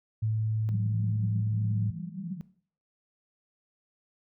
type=tone with pitch glide; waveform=sine; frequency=109.5 to 108.24 Hz; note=A2 to A2; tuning=-8 to -28 cents; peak=-25 dBFS; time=0.22-1.91 s; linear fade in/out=10 ms; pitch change=-20 cents; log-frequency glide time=0.62-0.8 s
type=band-pass noise; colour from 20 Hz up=white; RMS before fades=-37 dBFS; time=0.69-2.41 s; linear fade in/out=0 ms; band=160 to 200 Hz; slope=96 dB/octave
effects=noise-tail reverb RT60 0.5 s tail -17 dB re dry